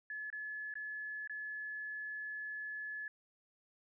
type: tone with dropouts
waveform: sine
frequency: 1713 Hz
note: A6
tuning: 47 cents flat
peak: -40 dBFS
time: 0.1-3.08 s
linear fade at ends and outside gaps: 2 ms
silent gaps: 0.302-0.327 / 0.74-0.754 / 1.275-1.296 s
effects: none